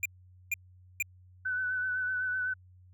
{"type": "tone bursts", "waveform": "square", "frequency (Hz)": 2400, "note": "D7", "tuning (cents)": 37, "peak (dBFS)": -28, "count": 3, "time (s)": [0.03, 1.025], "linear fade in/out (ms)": 2, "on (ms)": 25, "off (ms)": 460}
{"type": "tone with vibrato", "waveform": "sine", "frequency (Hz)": 1502, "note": "F#6", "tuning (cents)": 26, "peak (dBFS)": -29, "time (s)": [1.45, 2.54], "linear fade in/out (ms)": 10, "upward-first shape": "sine", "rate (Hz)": 7.9, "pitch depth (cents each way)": 29}
{"effects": ["added 91 Hz sine -54 dBFS peak until 2.93 s"]}